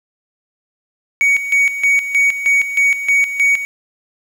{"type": "tone with tremolo", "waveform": "triangle", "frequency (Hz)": 2244, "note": "C#7", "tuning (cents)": 21, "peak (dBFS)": -8, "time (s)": [1.21, 3.65], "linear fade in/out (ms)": 0, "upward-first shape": "square", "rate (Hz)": 3.2, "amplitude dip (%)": 70, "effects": ["7-bit"]}